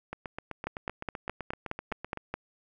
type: two click trains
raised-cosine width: 0.5 ms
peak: -21 / -17 dBFS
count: 17 / 9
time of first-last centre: 0.13-2.173 / 0.67-2.34 s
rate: 7.83 / 4.79 Hz
effects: none